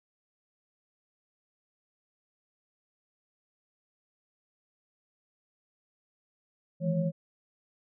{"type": "tone cluster", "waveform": "sine", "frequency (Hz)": [155.9, 166.4, 212.6, 548], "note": ["D#3", "E3", "G#3", "C#5"], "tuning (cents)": [4, 17, 41, -20], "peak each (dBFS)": [-36, -27, -36, -33], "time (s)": [6.8, 7.12], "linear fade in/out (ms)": 50, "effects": []}